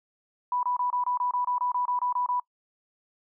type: tone bursts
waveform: sine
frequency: 987 Hz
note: B5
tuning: 1 cent flat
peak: -24 dBFS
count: 14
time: 0.52-2.398 s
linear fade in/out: 2 ms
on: 110 ms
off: 26 ms
effects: noise-tail reverb RT60 0.1 s tail -24 dB re dry